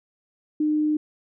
sine tone, 303.8 Hz, D#4, 41 cents flat, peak -19 dBFS, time 0.6-0.97 s, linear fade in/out 5 ms, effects none

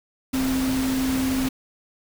sine tone in noise, 262.2 Hz, C4, 4 cents sharp, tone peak -21 dBFS, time 0.33-1.49 s, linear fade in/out 10 ms, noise pink, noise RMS -30 dBFS, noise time 0.33-1.49 s, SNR +6 dB, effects none

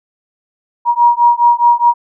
sine beating tone pair, 950 / 954.8 Hz, A#5 / A#5, +33 / +41 cents, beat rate 4.8 Hz, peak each -10 dBFS, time 0.85-1.94 s, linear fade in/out 50 ms, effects none

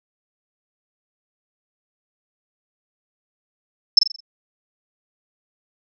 sine tone with echo, 5274 Hz, E8, in tune, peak -5 dBFS, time 3.97-3.99 s, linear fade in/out 5 ms, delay 43 ms, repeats 5, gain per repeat -7 dB, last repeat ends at 4.205 s, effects none

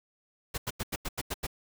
pink noise bursts, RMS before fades -33 dBFS, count 8, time 0.54-1.469 s, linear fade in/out 10 ms, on 40 ms, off 87 ms, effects none

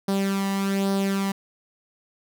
sawtooth tone with flanger, 196 Hz, G3, in tune, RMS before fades -24 dBFS, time 0.08-1.32 s, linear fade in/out 5 ms, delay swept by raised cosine 0.2 to 1.04 ms, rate 1.2 Hz, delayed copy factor +0.6, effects none

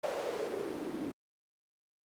white noise with band-pass filter sweep, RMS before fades -37 dBFS, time 0.03-1.12 s, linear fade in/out 10 ms, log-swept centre 590 to 270 Hz, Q 5.1, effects Opus 48 kbps

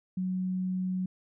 sine tone, 185 Hz, F#3, in tune, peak -28 dBFS, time 0.17-1.06 s, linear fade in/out 5 ms, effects none

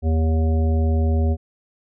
harmonic tone, 79.9 Hz, D#2, 47 cents sharp, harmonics 1 / 3 / 5 / 7 / 9, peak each -16 / -26 / -30 / -33 / -35 dBFS, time 0.02-1.37 s, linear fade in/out 50 ms, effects none

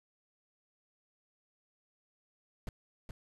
brown noise with echo, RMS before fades -38 dBFS, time 2.67-2.69 s, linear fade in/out 2 ms, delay 420 ms, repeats 1, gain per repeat -5 dB, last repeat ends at 3.11 s, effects resampled to 32000 Hz

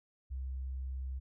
sine tone, 65.41 Hz, C2, in tune, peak -36 dBFS, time 0.3-1.2 s, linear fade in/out 20 ms, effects none

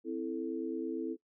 sine chord, A minor, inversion first, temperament equal with one note detuned, 260.7 / 329.6 / 440 Hz, C4 / E4 / A4, -6 / 0 / 0 cents, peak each -39 / -36 / -39 dBFS, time 0.04-1.17 s, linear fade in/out 50 ms, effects noise-tail reverb RT60 0.1 s tail -19 dB re dry

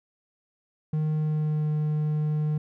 triangle tone with pitch glide, 154.3 to 152 Hz, D#3 to D#3, -14 to -40 cents, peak -21 dBFS, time 0.93-2.58 s, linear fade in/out 5 ms, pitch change -26 cents, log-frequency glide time 1.12-1.7 s, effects none

